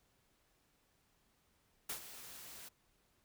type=noise with ADSR envelope; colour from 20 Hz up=white; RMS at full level=-40 dBFS; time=1.89-2.69 s; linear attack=6 ms; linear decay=96 ms; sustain=-12 dB; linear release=11 ms; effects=pink hiss -75 dBFS RMS until 3.24 s